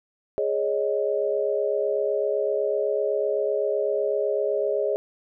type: chord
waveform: sine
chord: Ab suspended fourth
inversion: none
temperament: equal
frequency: 415.3 / 554.4 / 622.3 Hz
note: Ab4 / Db5 / Eb5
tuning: 0 / 0 / 0 cents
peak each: -25 / -26 / -27 dBFS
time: 0.38-4.96 s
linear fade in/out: 0 ms
effects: none